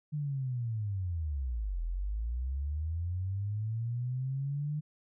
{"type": "linear two-way sweep", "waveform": "sine", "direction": "down then up", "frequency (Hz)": [152, 40.56, 152], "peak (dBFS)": -31, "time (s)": [0.12, 4.81], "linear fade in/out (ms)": 20, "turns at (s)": 1.82, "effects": []}